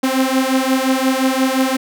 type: beating tone pair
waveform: sawtooth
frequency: 260 / 265.7 Hz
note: C4 / C4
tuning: -11 / +27 cents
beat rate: 5.7 Hz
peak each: -13 dBFS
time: 0.03-1.77 s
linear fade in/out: 10 ms
effects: none